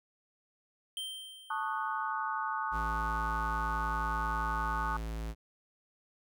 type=tone with exponential decay; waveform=square; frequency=3136 Hz; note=G7; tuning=in tune; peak=-35 dBFS; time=0.97-2.12 s; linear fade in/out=1 ms; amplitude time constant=250 ms
type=chord; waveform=sine; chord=D# half-diminished seventh; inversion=second; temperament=equal with one note detuned; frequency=880 / 1108.7 / 1240.9 / 1480 Hz; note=A5 / C#6 / D#6 / F#6; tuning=0 / 0 / -5 / 0 cents; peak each=-36 / -38 / -37 / -39 dBFS; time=1.5-4.97 s; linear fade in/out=5 ms
type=tone; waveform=square; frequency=55.2 Hz; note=A1; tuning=6 cents sharp; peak=-36 dBFS; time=2.71-5.35 s; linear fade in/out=50 ms
effects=none

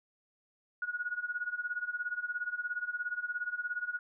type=tone with tremolo; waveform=sine; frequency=1453 Hz; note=F#6; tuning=32 cents flat; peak=-30 dBFS; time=0.82-3.99 s; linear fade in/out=2 ms; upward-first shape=sine; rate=17 Hz; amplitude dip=85%; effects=none

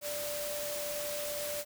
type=tone in noise; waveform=sine; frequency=587.3 Hz; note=D5; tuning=in tune; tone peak=-37 dBFS; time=0.01-1.65 s; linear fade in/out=50 ms; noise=white; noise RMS=-39 dBFS; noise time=0.01-1.65 s; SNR=-1 dB; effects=none

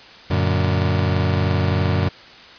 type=chord; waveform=35% pulse; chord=Gb augmented; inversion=none; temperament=just; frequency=92.5 / 115.62 / 144.53 Hz; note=Gb2 / Bb2 / D3; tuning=0 / -14 / -27 cents; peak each=-17 / -23 / -21 dBFS; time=0.3-2.09 s; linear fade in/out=10 ms; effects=white hiss -42 dBFS RMS until 2.58 s + resampled to 11025 Hz

